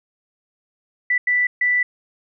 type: tone bursts at uneven times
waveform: sine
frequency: 1975.5 Hz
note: B6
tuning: in tune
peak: -15 dBFS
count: 3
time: 1.1-1.18 / 1.27-1.47 / 1.61-1.83 s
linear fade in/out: 5 ms
effects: none